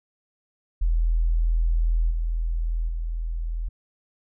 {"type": "tone with level steps", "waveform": "sine", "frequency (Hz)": 41.2, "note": "E1", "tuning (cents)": 0, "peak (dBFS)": [-18, -22, -25], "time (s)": [0.81, 3.69], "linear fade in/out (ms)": 10, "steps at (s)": [2.1, 2.88], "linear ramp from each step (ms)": 10, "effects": []}